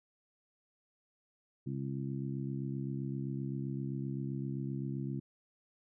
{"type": "harmonic tone", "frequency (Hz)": 67.7, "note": "C#2", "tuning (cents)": -40, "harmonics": [2, 3, 4, 5], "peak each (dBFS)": [-37, -41, -43, -45], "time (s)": [1.66, 5.2], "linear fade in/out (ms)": 10, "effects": []}